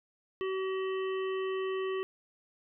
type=harmonic tone; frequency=380 Hz; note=F#4; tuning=46 cents sharp; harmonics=1 / 3 / 5 / 7 / 8; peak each=-31 / -41 / -45 / -48 / -49 dBFS; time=0.41-2.03 s; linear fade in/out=0 ms; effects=none